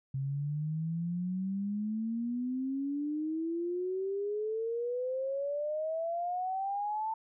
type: exponential sweep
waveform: sine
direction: up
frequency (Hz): 133.3 to 894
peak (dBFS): -31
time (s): 0.14-7.14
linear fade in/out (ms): 5
effects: none